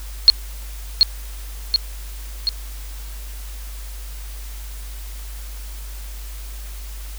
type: tone with echo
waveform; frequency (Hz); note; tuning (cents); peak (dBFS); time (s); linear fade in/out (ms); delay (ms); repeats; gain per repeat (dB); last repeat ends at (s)
sine; 4300; C8; +47; -3; 0.28-0.3; 0; 730; 3; -4; 2.49
effects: added 50 Hz sine -30 dBFS peak until 7.18 s + white hiss -41 dBFS RMS until 7.18 s